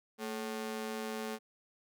sawtooth ring-modulated tone, 328.5 Hz, E4, 6 cents flat, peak -30 dBFS, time 0.18-1.39 s, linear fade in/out 50 ms, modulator 104 Hz, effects none

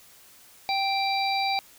harmonic tone, 784 Hz, G5, in tune, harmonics 1 / 3 / 5 / 6, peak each -25 / -30 / -32 / -33 dBFS, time 0.69-1.59 s, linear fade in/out 0 ms, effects white hiss -53 dBFS RMS until 1.78 s

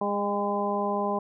harmonic tone with a mistuned harmonic, 203.9 Hz, G#3, 32 cents flat, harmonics 1 / 2 / 3 / 4 / 5, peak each -31 / -31 / -31 / -31 / -31 dBFS, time 0.01-1.19 s, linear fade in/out 5 ms, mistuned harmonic 4, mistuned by -18 cents, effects none

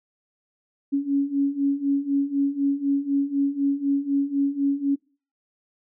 sine beating tone pair, 277.1 / 281.1 Hz, C#4 / C#4, -1 / +24 cents, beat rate 4 Hz, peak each -25 / -22 dBFS, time 0.92-4.96 s, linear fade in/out 20 ms, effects noise-tail reverb RT60 0.4 s tail -24 dB re dry

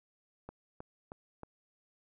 click train, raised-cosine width 1 ms, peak -30 dBFS, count 4, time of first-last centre 0.49-1.433 s, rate 3.18 Hz, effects none

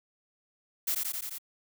blue noise with echo, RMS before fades -29 dBFS, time 0.87-0.95 s, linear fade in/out 10 ms, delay 87 ms, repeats 5, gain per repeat -2 dB, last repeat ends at 1.385 s, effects none

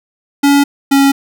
square tone pair in turn, 282.8 / 276.2 Hz, C#4 / C#4, +35 / -6 cents, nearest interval unison, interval 41 cents, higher first, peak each -7 dBFS, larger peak neither, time 0.43-0.64 / 0.91-1.12 s, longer neither, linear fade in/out 10 ms, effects none

